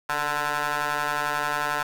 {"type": "ring-modulated tone", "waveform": "15% pulse", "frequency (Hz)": 146.8, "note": "D3", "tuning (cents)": 0, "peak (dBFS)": -15, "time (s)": [0.09, 1.83], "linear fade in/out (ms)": 5, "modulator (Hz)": 1180, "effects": []}